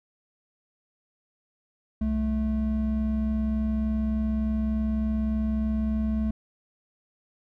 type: tone pair together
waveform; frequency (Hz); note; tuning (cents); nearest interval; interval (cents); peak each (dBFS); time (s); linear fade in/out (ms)
triangle; 64.7 / 217.5; C2 / A3; -19 / -20; octave + major sixth; 2099; -26 / -23; 2.01-6.31; 5
effects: none